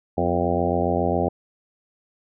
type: harmonic tone with a mistuned harmonic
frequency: 87.31 Hz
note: F2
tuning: in tune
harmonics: 1 / 2 / 3 / 4 / 5 / 6 / 7 / 8 / 9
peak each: -28 / -28 / -28 / -28 / -28 / -28 / -28 / -28 / -28 dBFS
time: 0.17-1.29 s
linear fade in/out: 10 ms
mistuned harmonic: 3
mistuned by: -60 cents
effects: none